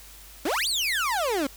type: exponential two-way sweep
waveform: 30% pulse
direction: up then down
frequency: 258.2 to 4787 to 258.2 Hz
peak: -21 dBFS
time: 0.45-1.47 s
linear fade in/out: 5 ms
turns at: 0.68 s
effects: added 50 Hz sine -49 dBFS peak until 1.56 s + white hiss -48 dBFS RMS until 1.56 s